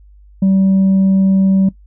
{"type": "tone with tanh clipping", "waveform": "triangle", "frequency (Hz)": 192.3, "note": "G3", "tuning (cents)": -33, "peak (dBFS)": -9, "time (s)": [0.42, 1.69], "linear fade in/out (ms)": 5, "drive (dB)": 7, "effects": ["noise-tail reverb RT60 0.1 s tail -18 dB re dry", "added 50 Hz sine -40 dBFS peak until 1.86 s"]}